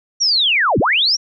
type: linear two-way sweep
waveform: sine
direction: down then up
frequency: 5800 to 67 to 5800 Hz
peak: -12 dBFS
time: 0.2-1.17 s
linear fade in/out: 20 ms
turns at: 0.79 s
effects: none